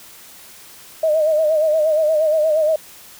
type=tone with vibrato; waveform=sine; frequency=622.3 Hz; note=D#5; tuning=in tune; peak=-13 dBFS; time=1.03-2.76 s; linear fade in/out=5 ms; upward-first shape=sine; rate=8.5 Hz; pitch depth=65 cents each way; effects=white hiss -42 dBFS RMS until 3.19 s